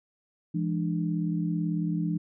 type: tone cluster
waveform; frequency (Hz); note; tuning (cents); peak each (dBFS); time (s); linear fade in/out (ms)
sine; 168.5 / 206.7 / 299; E3 / G#3 / D4; +38 / -8 / +31; -27 / -34 / -32; 0.54-2.18; 10
effects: none